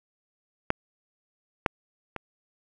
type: clicks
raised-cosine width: 0.5 ms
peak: -7 / -6 / -18 dBFS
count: 3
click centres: 0.704 / 1.662 / 2.163 s
effects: none